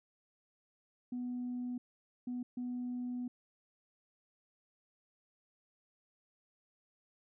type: tone bursts at uneven times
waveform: sine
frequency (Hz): 246.9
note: B3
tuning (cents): 0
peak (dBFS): -35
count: 3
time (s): 1.12-1.78 / 2.27-2.43 / 2.57-3.28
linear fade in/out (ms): 5
effects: tanh soft clip ceiling -33 dBFS